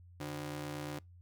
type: ring-modulated tone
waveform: sawtooth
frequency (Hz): 222.1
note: A3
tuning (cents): +16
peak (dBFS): -32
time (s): 0.2-0.99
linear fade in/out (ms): 5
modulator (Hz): 76.8
effects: noise-tail reverb RT60 0.2 s tail -25 dB re dry + added 88 Hz sine -54 dBFS peak until 1.21 s